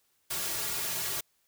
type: noise with comb filter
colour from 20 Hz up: white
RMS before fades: -33 dBFS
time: 0.3-1.21 s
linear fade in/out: 10 ms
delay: 3.9 ms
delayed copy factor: -0.95
effects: white hiss -72 dBFS RMS until 1.47 s